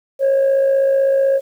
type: tone with amplitude modulation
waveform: sine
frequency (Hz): 544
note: C#5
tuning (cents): -33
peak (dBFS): -8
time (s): 0.19-1.41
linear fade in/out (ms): 50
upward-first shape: sine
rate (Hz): 55.9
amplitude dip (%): 45
effects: tanh soft clip ceiling -9 dBFS + 8-bit